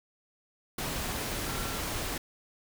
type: tone in noise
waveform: sine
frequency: 1360 Hz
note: F6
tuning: 46 cents flat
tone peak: -43 dBFS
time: 1.46-1.79 s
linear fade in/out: 5 ms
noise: pink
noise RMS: -34 dBFS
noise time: 0.78-2.18 s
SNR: -12 dB
effects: none